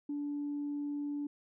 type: tone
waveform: sine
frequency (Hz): 289.8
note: D4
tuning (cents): -23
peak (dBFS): -33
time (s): 0.09-1.27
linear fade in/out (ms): 5
effects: tanh soft clip ceiling -30 dBFS